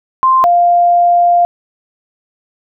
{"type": "tone pair in turn", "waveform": "sine", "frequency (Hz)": [1046.5, 698.5], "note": ["C6", "F5"], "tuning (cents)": [0, 0], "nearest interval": "perfect fifth", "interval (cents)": 700, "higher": "first", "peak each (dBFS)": -6, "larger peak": "neither", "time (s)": [[0.23, 0.44], [0.44, 1.45]], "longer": "second", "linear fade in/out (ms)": 0, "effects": []}